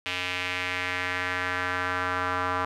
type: tone with band-pass filter sweep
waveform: square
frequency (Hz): 90.7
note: F#2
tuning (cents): -34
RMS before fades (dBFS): -29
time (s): 0.06-2.65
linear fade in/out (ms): 0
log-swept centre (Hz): 2700 to 1200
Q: 2.4
effects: none